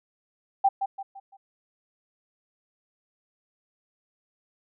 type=tone with echo; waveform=sine; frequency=784 Hz; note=G5; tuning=in tune; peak=-16 dBFS; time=0.64-0.69 s; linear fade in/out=10 ms; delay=170 ms; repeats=4; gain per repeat=-8 dB; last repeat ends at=1.37 s; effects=none